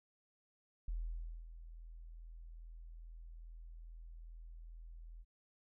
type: tone with ADSR envelope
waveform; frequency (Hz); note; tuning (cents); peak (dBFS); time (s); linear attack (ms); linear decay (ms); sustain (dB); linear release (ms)
sine; 41.2; E1; 0; -36; 0.88-5.25; 4; 570; -13; 42
effects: none